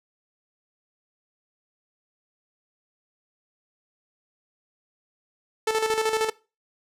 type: tone with tremolo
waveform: sawtooth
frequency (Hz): 440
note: A4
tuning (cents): 0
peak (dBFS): -16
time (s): 5.67-6.3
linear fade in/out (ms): 5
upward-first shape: square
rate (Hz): 13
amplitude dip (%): 55
effects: noise-tail reverb RT60 0.3 s tail -21 dB re dry + low-pass 11000 Hz 12 dB/octave